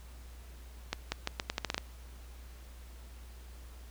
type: accelerating click train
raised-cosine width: 0.2 ms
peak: -14 dBFS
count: 10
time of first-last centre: 0.93-1.78 s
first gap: 190 ms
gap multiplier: 0.81
effects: added 60 Hz sine -47 dBFS peak until 3.9 s + pink hiss -58 dBFS RMS until 3.9 s